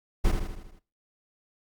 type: noise with echo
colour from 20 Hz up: brown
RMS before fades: -21 dBFS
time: 0.24-0.32 s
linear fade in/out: 10 ms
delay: 79 ms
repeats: 6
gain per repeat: -5 dB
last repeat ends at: 0.794 s
effects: noise-tail reverb RT60 0.3 s tail -18 dB re dry + Opus 48 kbps

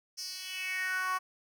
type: tone with high-pass filter sweep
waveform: 10% pulse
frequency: 372.2 Hz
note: F#4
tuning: 10 cents sharp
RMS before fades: -35 dBFS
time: 0.17-1.19 s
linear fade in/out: 20 ms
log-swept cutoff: 5500 to 1000 Hz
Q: 4.5
effects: none

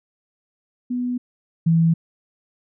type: tone pair in turn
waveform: sine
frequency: 246.9 / 164.79 Hz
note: B3 / E3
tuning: 0 / 0 cents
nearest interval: perfect fifth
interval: 700 cents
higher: first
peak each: -21 / -13 dBFS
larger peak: second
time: 0.9-1.18 / 1.66-1.94 s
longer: neither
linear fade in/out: 10 ms
effects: none

